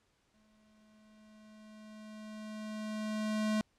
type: tone with exponential growth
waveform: square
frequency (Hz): 214.8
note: A3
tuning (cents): -41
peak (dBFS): -29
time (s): 0.34-3.61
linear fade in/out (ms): 0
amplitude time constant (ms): 710
effects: pink hiss -74 dBFS RMS until 3.78 s + low-pass 8000 Hz 12 dB/octave